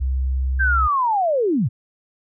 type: tone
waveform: sine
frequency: 65.41 Hz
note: C2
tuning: in tune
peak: -18 dBFS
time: 0-0.88 s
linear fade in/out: 20 ms
type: linear sweep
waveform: sine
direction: down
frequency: 1598 to 92.5 Hz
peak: -16 dBFS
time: 0.59-1.69 s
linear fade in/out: 20 ms
effects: none